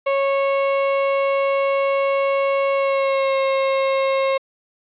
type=tone with pitch glide; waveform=35% pulse; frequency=550 to 538.4 Hz; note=C#5 to C5; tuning=-14 to +49 cents; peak=-15 dBFS; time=0.06-4.38 s; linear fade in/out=10 ms; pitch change=-37 cents; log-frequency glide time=2.74-3.38 s; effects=resampled to 8000 Hz + 9-bit